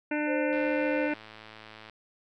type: harmonic tone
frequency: 298.9 Hz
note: D4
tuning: 31 cents sharp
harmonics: 1 / 2 / 3 / 5 / 6 / 7 / 8 / 9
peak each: -29 / -34 / -38 / -36 / -41 / -40 / -40 / -42 dBFS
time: 0.11-1.14 s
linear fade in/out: 5 ms
type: tone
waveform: sine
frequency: 523.3 Hz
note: C5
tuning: in tune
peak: -29 dBFS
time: 0.26-1.1 s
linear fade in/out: 50 ms
type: click train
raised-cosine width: 0.3 ms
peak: -30 dBFS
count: 150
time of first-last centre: 0.53-1.897 s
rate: 109 Hz
effects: none